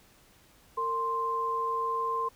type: tone pair together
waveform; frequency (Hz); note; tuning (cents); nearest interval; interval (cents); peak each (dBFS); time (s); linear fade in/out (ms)
sine; 457.4 / 1046.5; A#4 / C6; -33 / 0; octave + major second; 1433; -35 / -28; 0.77-2.29; 10
effects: pink hiss -60 dBFS RMS until 2.35 s